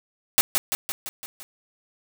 white noise with echo, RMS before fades -17 dBFS, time 0.38-0.41 s, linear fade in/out 0 ms, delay 170 ms, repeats 6, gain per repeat -4 dB, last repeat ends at 1.43 s, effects none

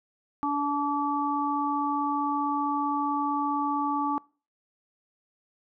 harmonic tone, 288.2 Hz, D4, 33 cents flat, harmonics 1 / 3 / 4, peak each -29 / -29 / -29 dBFS, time 0.43-4.18 s, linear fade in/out 0 ms, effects noise-tail reverb RT60 0.4 s tail -25 dB re dry

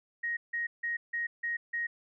sine tone bursts, 1877 Hz, A#6, 11 cents sharp, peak -30 dBFS, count 6, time 0.23-1.87 s, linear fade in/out 10 ms, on 140 ms, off 160 ms, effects none

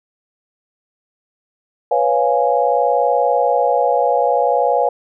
sine chord, C# dominant seventh, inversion third, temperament equal, 493.9 / 554.4 / 698.5 / 830.6 Hz, B4 / C#5 / E#5 / G#5, 0 / 0 / 0 / 0 cents, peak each -18 dBFS, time 1.91-4.89 s, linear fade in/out 5 ms, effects none

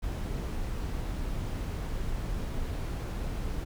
brown noise, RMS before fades -33 dBFS, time 0.02-3.65 s, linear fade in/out 20 ms, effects none

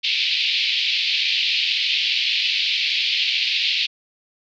pink band-pass noise, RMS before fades -21 dBFS, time 0.03-3.87 s, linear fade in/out 20 ms, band 2400 to 4500 Hz, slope 48 dB/octave, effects none

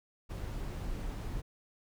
brown noise, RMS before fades -38 dBFS, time 0.29-1.42 s, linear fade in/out 20 ms, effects none

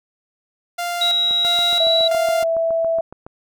sawtooth tone with tremolo, 697 Hz, F5, 4 cents flat, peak -18 dBFS, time 0.78-2.44 s, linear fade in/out 10 ms, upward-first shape square, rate 1.5 Hz, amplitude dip 70%
sine tone with pitch glide, 3845 to 3908 Hz, B7 to B7, -47 to -19 cents, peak -15 dBFS, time 1.01-2.08 s, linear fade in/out 5 ms, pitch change +28 cents, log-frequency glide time 1.68-1.87 s
click train, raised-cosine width 1 ms, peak -21 dBFS, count 15, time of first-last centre 1.31-3.265 s, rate 7.16 Hz
sine tone, 659.3 Hz, E5, in tune, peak -16 dBFS, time 1.8-3.01 s, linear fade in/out 5 ms
effects none

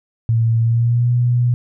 sine tone with pitch glide, 114.3 to 121.8 Hz, A#2 to B2, -34 to -24 cents, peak -12 dBFS, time 0.29-1.54 s, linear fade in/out 0 ms, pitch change +110 cents, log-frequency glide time 0.6-1.11 s, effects none

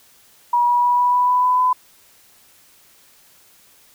sine tone with pitch steps, 963 / 969.1 / 975.3 / 981.5 / 987.8 / 994.1 / 1000.4 / 1006.8 Hz, B5 / B5 / B5 / B5 / B5 / B5 / B5 / B5, -44 / -33 / -22 / -11 / 0 / +11 / +22 / +33 cents, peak -13 dBFS, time 0.53-1.73 s, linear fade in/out 5 ms, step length 150 ms, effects white hiss -52 dBFS RMS until 3.94 s

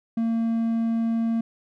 triangle tone, 228.2 Hz, A#3, 37 cents flat, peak -19 dBFS, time 0.17-1.41 s, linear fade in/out 5 ms, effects none

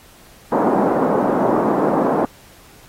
pink band-pass noise, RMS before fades -17 dBFS, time 0.52-2.25 s, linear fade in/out 0 ms, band 210 to 1000 Hz, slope 24 dB/octave, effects pink hiss -47 dBFS RMS until 2.88 s + AAC 48 kbps

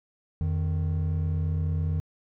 triangle tone pair together, 86 / 154.88 Hz, F2 / D#3, -26 / -8 cents, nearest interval minor seventh, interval 1018 cents, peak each -23 / -27 dBFS, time 0.41-2 s, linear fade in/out 0 ms, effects tanh soft clip ceiling -15 dBFS

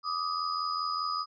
sine tone cluster, 1171 / 1256 / 4962 Hz, D6 / D#6 / D#8, -5 / +16 / -6 cents, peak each -34 / -32 / -36 dBFS, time 0.03-1.26 s, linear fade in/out 50 ms, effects none

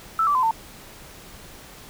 sine tone with pitch steps, 1318.5 / 1161.2 / 1022.6 / 900.6 Hz, E6 / D6 / C6 / A5, 0 / -20 / -40 / +40 cents, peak -17 dBFS, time 0.19-0.51 s, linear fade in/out 2 ms, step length 80 ms, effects pink hiss -44 dBFS RMS until 1.89 s

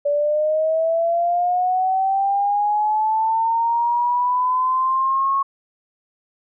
sine linear sweep, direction up, 574 to 1100 Hz, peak -16 dBFS, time 0.05-5.43 s, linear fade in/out 10 ms, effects none

